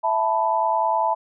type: chord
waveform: sine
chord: E suspended fourth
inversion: none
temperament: just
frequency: 659.3 / 879 / 988.9 Hz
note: E5 / A5 / B5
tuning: 0 / -2 / +2 cents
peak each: -24 / -21 / -23 dBFS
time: 0.03-1.15 s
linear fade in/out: 20 ms
effects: none